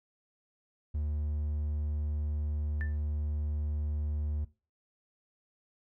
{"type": "tone", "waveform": "triangle", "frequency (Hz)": 75, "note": "D2", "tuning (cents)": 37, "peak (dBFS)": -28, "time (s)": [0.94, 4.45], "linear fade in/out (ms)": 10}
{"type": "tone with exponential decay", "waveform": "sine", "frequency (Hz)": 1774, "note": "A6", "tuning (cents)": 14, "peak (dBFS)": -35, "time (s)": [2.81, 2.96], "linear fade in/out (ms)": 0, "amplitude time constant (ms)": 32}
{"effects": ["noise-tail reverb RT60 0.3 s tail -18 dB re dry"]}